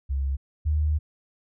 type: tone pair in turn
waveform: sine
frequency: 68.1 / 76 Hz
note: C#2 / D#2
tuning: -30 / -40 cents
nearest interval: major second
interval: 190 cents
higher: second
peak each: -23 / -20 dBFS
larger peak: second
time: 0.09-0.37 / 0.65-0.99 s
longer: second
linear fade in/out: 20 ms
effects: none